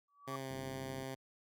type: tone with exponential growth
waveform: sine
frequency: 1144 Hz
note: D6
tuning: 46 cents flat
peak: -38 dBFS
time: 0.08-0.36 s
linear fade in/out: 5 ms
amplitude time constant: 59 ms
type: tone with pitch glide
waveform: 10% pulse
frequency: 134.9 to 132.74 Hz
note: C#3 to C3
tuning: -47 to +25 cents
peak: -33 dBFS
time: 0.27-1.15 s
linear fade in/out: 10 ms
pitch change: -28 cents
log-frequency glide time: 0.37-0.47 s
type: click train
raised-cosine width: 3 ms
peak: -38 dBFS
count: 26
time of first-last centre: 0.51-1.024 s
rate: 48.6 Hz
effects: high-pass 60 Hz 12 dB/octave

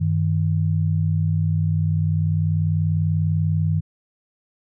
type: tone pair together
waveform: sine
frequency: 96.9 / 157.19 Hz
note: G2 / D#3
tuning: -20 / +18 cents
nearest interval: minor sixth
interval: 838 cents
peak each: -20 dBFS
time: 0-3.81 s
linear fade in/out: 20 ms
effects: none

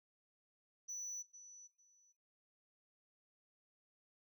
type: tone with echo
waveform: sine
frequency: 5950 Hz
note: F#8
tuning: 9 cents sharp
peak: -40 dBFS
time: 0.88-1.23 s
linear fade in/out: 20 ms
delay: 450 ms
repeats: 2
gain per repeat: -14 dB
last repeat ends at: 2.13 s
effects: noise-tail reverb RT60 0.7 s tail -17 dB re dry + tanh soft clip ceiling -41 dBFS

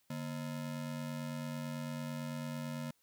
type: ring-modulated tone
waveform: square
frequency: 193 Hz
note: G3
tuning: 27 cents flat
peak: -36 dBFS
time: 0.1-2.91 s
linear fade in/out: 5 ms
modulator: 44.5 Hz
effects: white hiss -74 dBFS RMS until 3.02 s

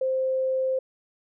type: tone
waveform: sine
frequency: 523 Hz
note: C5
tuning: 1 cent flat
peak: -22 dBFS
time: 0.01-0.79 s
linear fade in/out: 5 ms
effects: none

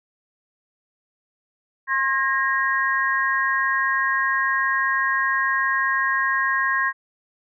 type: tone cluster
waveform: sine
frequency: 1071 / 1634 / 1873 Hz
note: C6 / G#6 / A#6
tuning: +40 / -29 / +8 cents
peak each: -23 dBFS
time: 1.87-6.93 s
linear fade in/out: 50 ms
effects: none

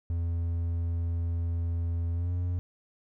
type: tone with pitch glide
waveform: triangle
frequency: 84.6 to 88.45 Hz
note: E2 to F2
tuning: +45 to +23 cents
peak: -25 dBFS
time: 0.1-2.59 s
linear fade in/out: 0 ms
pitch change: +78 cents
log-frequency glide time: 2.13-2.32 s
effects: none

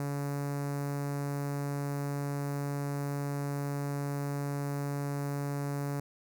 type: tone with notch filter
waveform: sawtooth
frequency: 142.2 Hz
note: C#3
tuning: 45 cents sharp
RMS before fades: -34 dBFS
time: 0-6 s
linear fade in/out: 2 ms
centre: 3200 Hz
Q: 0.65
effects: none

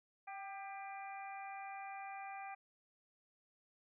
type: harmonic tone with a mistuned harmonic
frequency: 398.2 Hz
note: G4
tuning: 27 cents sharp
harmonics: 2 / 3 / 4 / 5 / 6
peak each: -46 / -55 / -57 / -57 / -54 dBFS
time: 0.27-2.55 s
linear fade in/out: 10 ms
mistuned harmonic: 2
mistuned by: -32 cents
effects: none

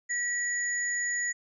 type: tone pair together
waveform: sine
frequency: 1929 / 6868 Hz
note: B6 / A8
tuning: -41 / -43 cents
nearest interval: octave + minor seventh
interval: 2198 cents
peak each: -29 / -32 dBFS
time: 0.09-1.33 s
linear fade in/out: 20 ms
effects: none

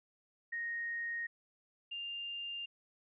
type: tone pair in turn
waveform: sine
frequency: 1864.7 / 2799 Hz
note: A#6 / F7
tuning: 0 / +3 cents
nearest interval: perfect fifth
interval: 703 cents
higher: second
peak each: -36 / -39 dBFS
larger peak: first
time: 0.52-1.27 / 1.91-2.66 s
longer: neither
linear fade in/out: 10 ms
effects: none

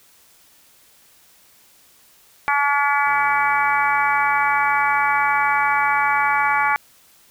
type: harmonic tone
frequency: 285.3 Hz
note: C#4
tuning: 50 cents sharp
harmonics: 3 / 4 / 5 / 6 / 7 / 8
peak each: -20 / -22 / -23 / -26 / -26 / -24 dBFS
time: 2.48-6.76 s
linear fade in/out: 0 ms
type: click train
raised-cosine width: 0.5 ms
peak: -25 dBFS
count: 458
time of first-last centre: 3.07-6.726 s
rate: 125 Hz
effects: white hiss -53 dBFS RMS until 7.3 s

